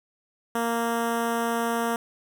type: tone with notch filter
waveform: 10% pulse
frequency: 232.2 Hz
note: A#3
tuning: 7 cents flat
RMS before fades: -26 dBFS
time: 0.55-1.96 s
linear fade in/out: 2 ms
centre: 4300 Hz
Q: 0.94
effects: none